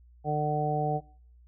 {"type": "harmonic tone", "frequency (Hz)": 150, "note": "D3", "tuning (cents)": 37, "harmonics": [1, 2, 3, 4, 5], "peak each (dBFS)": [-30, -38, -33, -35, -29], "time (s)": [0.24, 1.01], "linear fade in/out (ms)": 50, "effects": ["noise-tail reverb RT60 0.5 s tail -22 dB re dry", "added 60 Hz sine -53 dBFS peak until 1.47 s"]}